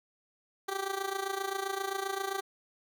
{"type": "tone with amplitude modulation", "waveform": "15% pulse", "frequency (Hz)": 390, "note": "G4", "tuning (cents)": -9, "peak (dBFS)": -23, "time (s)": [0.68, 2.41], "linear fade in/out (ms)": 10, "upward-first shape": "sine", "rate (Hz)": 27.6, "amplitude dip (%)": 75, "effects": []}